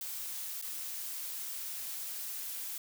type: noise with dropouts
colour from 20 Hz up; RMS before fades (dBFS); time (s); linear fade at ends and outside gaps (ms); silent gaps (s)
blue; -40; 0.01-2.78; 2; 0.615-0.623
effects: none